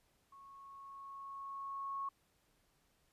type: tone with level ramp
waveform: sine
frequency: 1100 Hz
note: C#6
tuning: 14 cents flat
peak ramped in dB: -55 to -37 dBFS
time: 0.32-2.09 s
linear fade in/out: 5 ms
effects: pink hiss -75 dBFS RMS until 3.12 s + resampled to 32000 Hz